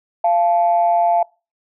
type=tone pair together; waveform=sine; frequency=690.5 / 870 Hz; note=F5 / A5; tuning=-20 / -20 cents; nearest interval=major third; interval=400 cents; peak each=-13 / -18 dBFS; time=0.24-1.23 s; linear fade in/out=5 ms; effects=noise-tail reverb RT60 0.3 s tail -24 dB re dry + tanh soft clip ceiling -5 dBFS